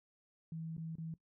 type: tone with dropouts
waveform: sine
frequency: 162.2 Hz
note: E3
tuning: 28 cents flat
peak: -40 dBFS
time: 0.52-1.14 s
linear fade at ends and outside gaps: 2 ms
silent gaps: 0.767-0.779 / 0.955-0.983 s
effects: noise-tail reverb RT60 0.1 s tail -18 dB re dry